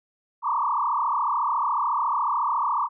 sine tone with frequency modulation, 1052 Hz, C6, 9 cents sharp, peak -21 dBFS, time 0.42-2.89 s, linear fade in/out 50 ms, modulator 34 Hz, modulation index 4.3, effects none

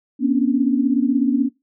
sine tone cluster, 239.2 / 270.2 / 286.6 Hz, A#3 / C#4 / D4, +45 / -44 / -42 cents, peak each -19 dBFS, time 0.19-1.5 s, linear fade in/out 50 ms, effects noise-tail reverb RT60 0.2 s tail -19 dB re dry

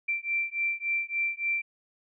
sine beating tone pair, 2349 / 2352.5 Hz, D7 / D7, 0 / +2 cents, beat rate 3.5 Hz, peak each -30 dBFS, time 0.08-1.62 s, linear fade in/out 10 ms, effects none

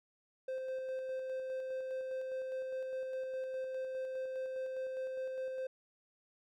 triangle tone with tremolo, 521 Hz, C5, 7 cents flat, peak -34 dBFS, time 0.48-5.67 s, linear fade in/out 5 ms, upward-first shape square, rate 4.9 Hz, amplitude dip 25%, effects none

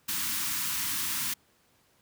white band-stop noise, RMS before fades -31 dBFS, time 0.08-1.34 s, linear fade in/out 10 ms, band 340 to 900 Hz, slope 96 dB/octave, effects pink hiss -66 dBFS RMS until 2.01 s + high-pass 80 Hz 12 dB/octave

